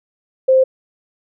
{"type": "tone", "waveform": "sine", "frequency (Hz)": 523.3, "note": "C5", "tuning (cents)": 0, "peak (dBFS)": -8, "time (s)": [0.48, 0.64], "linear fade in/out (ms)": 10, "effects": []}